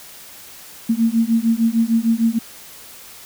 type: beating tone pair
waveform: sine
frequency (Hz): 224.8 / 231.4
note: A3 / A#3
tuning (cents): +37 / -13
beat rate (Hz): 6.6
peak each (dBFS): -17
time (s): 0.89-2.39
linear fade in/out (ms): 10
effects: white hiss -40 dBFS RMS until 3.25 s